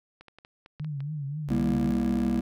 clicks, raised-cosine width 0.3 ms, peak -32 dBFS, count 8, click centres 0.21 / 0.283 / 0.386 / 0.449 / 0.661 / 0.797 / 0.846 / 1.005 s
sine tone with vibrato, 145.8 Hz, D3, 12 cents flat, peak -30 dBFS, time 0.8-1.91 s, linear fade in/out 0 ms, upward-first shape triangle, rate 3.8 Hz, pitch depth 130 cents each way
sawtooth tone with pitch glide, 64.5 to 63.65 Hz, C2 to C2, -24 to -47 cents, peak -30 dBFS, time 1.48-2.41 s, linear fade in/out 10 ms, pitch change -23 cents, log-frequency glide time 1.82-2.28 s
triangle chord, E diminished, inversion first, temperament just, 197.78 / 237.3 / 329.6 Hz, G3 / Bb3 / E4, +16 / +31 / 0 cents, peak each -26 / -24 / -30 dBFS, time 1.5-2.41 s, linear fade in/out 10 ms
effects none

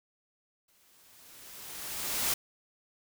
white noise with exponential growth, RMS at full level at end -28 dBFS, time 0.68-2.34 s, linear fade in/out 5 ms, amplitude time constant 360 ms, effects none

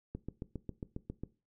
click train, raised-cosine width 3 ms, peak -26 dBFS, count 9, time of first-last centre 0.15-1.235 s, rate 7.37 Hz, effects noise-tail reverb RT60 0.3 s tail -18 dB re dry

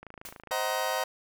click train, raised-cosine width 0.5 ms, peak -29 dBFS, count 14, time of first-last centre 0.03-0.51 s, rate 27.1 Hz
white noise with exponential decay, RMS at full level -38 dBFS, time 0.25-0.42 s, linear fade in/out 5 ms, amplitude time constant 35 ms
30% pulse chord, C half-diminished seventh, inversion none, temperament just, 523.3 / 627.9 / 753.5 / 941.9 Hz, C5 / Eb5 / Gb5 / Bb5, 0 / +16 / +31 / +18 cents, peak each -31 dBFS, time 0.51-1.04 s, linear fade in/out 5 ms
effects none

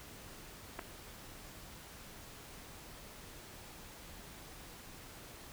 clicks, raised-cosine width 0.5 ms, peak -28 / -25 dBFS, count 2, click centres 0.79 / 0.793 s, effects pink hiss -52 dBFS RMS until 5.52 s

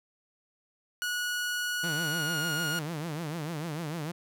sawtooth tone with pitch glide, 1460 to 1433.3 Hz, F#6 to F6, -24 to +45 cents, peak -26 dBFS, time 1.02-2.79 s, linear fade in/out 0 ms, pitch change -31 cents, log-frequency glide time 1.96-2.41 s
sawtooth tone with vibrato, 158.6 Hz, D#3, 33 cents sharp, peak -29 dBFS, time 1.83-4.12 s, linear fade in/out 10 ms, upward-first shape triangle, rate 6.7 Hz, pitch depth 190 cents each way
effects none

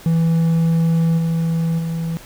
triangle tone with level steps, 164.81 Hz, E3, in tune, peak -11 / -14 / -18 dBFS, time 0.06-2.17 s, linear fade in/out 0 ms, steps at 1.17 / 1.78 s, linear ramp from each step 20 ms, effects pink hiss -41 dBFS RMS until 2.25 s

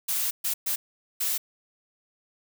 blue noise bursts at uneven times, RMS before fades -27 dBFS, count 4, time 0.08-0.31 / 0.44-0.54 / 0.66-0.76 / 1.2-1.38 s, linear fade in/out 10 ms, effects none

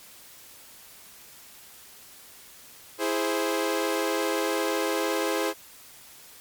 sawtooth chord, E augmented, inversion none, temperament equal, 329.6 / 415.3 / 523.3 Hz, E4 / G#4 / B#4, 0 / 0 / 0 cents, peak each -25 dBFS, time 2.98-5.54 s, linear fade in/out 50 ms, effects white hiss -49 dBFS RMS until 6.4 s + MP3 96 kbps

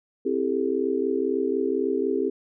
sine chord, A minor seventh, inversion first, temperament just, 264 / 330 / 396 / 440 Hz, C4 / E4 / G4 / A4, +16 / +2 / +18 / 0 cents, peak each -28 / -29 / -25 / -29 dBFS, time 0.25-2.3 s, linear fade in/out 10 ms, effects none

